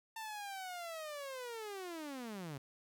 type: linear sweep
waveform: sawtooth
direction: down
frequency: 900 to 130.3 Hz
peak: -39 dBFS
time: 0.16-2.58 s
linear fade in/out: 5 ms
effects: none